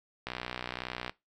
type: click train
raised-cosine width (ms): 0.3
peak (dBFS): -19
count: 52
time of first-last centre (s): 0.27-1.095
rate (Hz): 61.8
effects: noise-tail reverb RT60 0.2 s tail -20 dB re dry

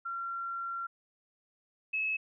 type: tone pair in turn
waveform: sine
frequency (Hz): 1370 / 2586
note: F6 / E7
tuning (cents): -34 / -34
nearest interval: major seventh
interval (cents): 1100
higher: second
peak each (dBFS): -34 / -29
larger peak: second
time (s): 0.05-0.87 / 1.93-2.17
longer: first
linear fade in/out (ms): 10
effects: none

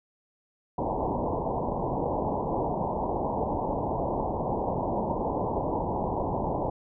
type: low-pass noise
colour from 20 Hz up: white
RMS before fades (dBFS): -29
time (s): 0.78-6.7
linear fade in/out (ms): 5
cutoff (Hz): 980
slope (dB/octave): 96
effects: none

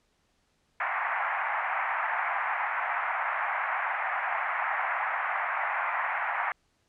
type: band-pass noise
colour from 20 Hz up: pink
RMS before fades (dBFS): -30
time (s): 0.8-6.52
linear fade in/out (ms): 2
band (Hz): 720 to 2200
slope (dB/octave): 48
effects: pink hiss -71 dBFS RMS until 6.88 s + low-pass 8000 Hz 12 dB/octave

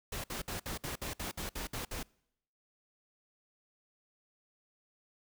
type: noise bursts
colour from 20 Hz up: pink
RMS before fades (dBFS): -39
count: 11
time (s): 0.12-2.03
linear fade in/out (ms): 5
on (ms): 120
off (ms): 59
effects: noise-tail reverb RT60 0.8 s tail -26 dB re dry

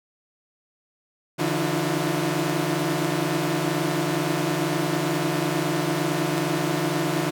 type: tone cluster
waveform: sawtooth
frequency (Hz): 145.5 / 167.7 / 300.4 / 329.1 / 359.5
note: D3 / E3 / D4 / E4 / F#4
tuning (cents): -16 / +30 / +39 / -3 / -50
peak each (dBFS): -25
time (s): 1.38-7.31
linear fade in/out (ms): 20
effects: none

